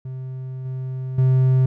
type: tone with level steps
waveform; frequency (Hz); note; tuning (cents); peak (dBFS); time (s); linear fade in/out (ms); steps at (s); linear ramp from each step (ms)
triangle; 130; C3; -11; -26 / -23 / -11; 0.05-1.66; 5; 0.65 / 1.18; 5
effects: none